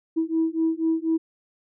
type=beating tone pair; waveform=sine; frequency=322.4 / 326.5 Hz; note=E4 / E4; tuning=-38 / -17 cents; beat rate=4.1 Hz; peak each=-23 dBFS; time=0.16-1.18 s; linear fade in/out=20 ms; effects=tanh soft clip ceiling -14 dBFS